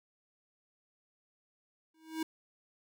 square tone with exponential growth, 319.5 Hz, D#4, 46 cents sharp, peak -31 dBFS, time 1.94-2.23 s, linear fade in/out 5 ms, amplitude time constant 61 ms, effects none

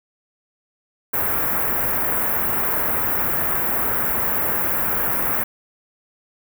white band-stop noise, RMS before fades -21 dBFS, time 1.13-5.44 s, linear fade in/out 10 ms, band 1800 to 14000 Hz, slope 24 dB/octave, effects none

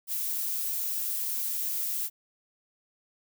violet noise, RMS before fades -31 dBFS, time 0.07-2.1 s, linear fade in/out 50 ms, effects none

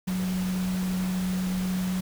sine tone in noise, 184.5 Hz, F#3, 5 cents flat, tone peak -25 dBFS, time 0.07-2.01 s, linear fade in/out 10 ms, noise pink, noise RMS -38 dBFS, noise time 0.07-2.01 s, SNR +10 dB, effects none

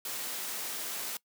white high-pass noise, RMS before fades -37 dBFS, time 0.05-1.17 s, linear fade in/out 2 ms, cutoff 220 Hz, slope 12 dB/octave, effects noise-tail reverb RT60 0.1 s tail -21 dB re dry

